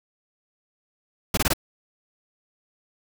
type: noise bursts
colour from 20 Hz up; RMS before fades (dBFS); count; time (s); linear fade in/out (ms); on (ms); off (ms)
pink; -21; 4; 1.34-1.535; 5; 33; 21
effects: none